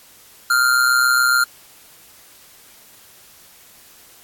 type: tone with amplitude modulation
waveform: square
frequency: 1396.9 Hz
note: F6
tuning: in tune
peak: -11 dBFS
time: 0.5-1.44 s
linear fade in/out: 5 ms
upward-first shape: sine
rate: 127 Hz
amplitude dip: 60%
effects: white hiss -47 dBFS RMS until 4.23 s + AAC 64 kbps